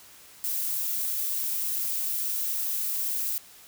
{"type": "noise", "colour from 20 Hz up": "violet", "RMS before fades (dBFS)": -29, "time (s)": [0.44, 3.38], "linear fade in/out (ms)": 0, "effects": ["white hiss -51 dBFS RMS until 3.67 s"]}